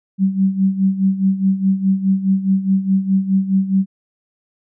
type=tone with tremolo; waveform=sine; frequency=192.3 Hz; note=G3; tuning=33 cents flat; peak=-10 dBFS; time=0.18-3.86 s; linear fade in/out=50 ms; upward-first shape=sine; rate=4.8 Hz; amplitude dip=75%; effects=none